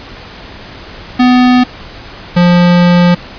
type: tone pair in turn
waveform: square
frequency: 249.8 / 175.82 Hz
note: B3 / F3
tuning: +20 / +12 cents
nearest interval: tritone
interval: 608 cents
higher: first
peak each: -5 dBFS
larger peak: neither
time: 1.19-1.64 / 2.36-3.15 s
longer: second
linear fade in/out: 10 ms
effects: pink hiss -30 dBFS RMS until 3.38 s + resampled to 11025 Hz